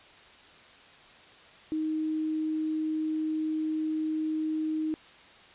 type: tone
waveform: sine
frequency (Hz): 312.7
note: D#4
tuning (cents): +9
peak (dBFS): -27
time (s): 1.72-4.94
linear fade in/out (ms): 0
effects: white hiss -53 dBFS RMS until 5.54 s + resampled to 8000 Hz